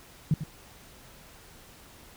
sine tone with echo, 153.3 Hz, D#3, 25 cents flat, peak -19 dBFS, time 0.31-0.34 s, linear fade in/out 2 ms, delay 97 ms, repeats 1, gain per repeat -11 dB, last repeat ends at 0.437 s, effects pink hiss -52 dBFS RMS until 2.16 s

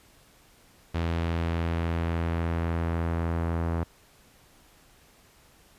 sawtooth tone with low-pass filter sweep, 83.6 Hz, E2, 25 cents sharp, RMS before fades -28 dBFS, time 0.94-3.84 s, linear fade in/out 10 ms, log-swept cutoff 3500 to 1300 Hz, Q 0.95, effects pink hiss -58 dBFS RMS until 5.78 s + resampled to 32000 Hz

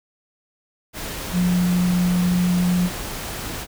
sine tone in noise, 178.6 Hz, F3, 39 cents sharp, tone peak -16 dBFS, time 1.32-2.9 s, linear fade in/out 50 ms, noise pink, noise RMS -30 dBFS, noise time 0.93-3.67 s, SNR +11 dB, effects none

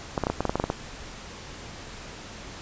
clicks, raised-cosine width 1 ms, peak -10 dBFS, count 11, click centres 0.178 / 0.237 / 0.269 / 0.3 / 0.406 / 0.453 / 0.495 / 0.556 / 0.599 / 0.64 / 0.701 s, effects pink hiss -41 dBFS RMS until 2.61 s + resampled to 16000 Hz

